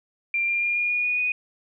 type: tone with pitch steps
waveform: sine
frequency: 2377 / 2394 / 2410 / 2427 / 2444 / 2461 / 2478 Hz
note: D7 / D7 / D7 / D#7 / D#7 / D#7 / D#7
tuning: +20 / +33 / +44 / -44 / -32 / -20 / -8 cents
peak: -21 dBFS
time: 0.34-1.32 s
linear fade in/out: 2 ms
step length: 140 ms
effects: none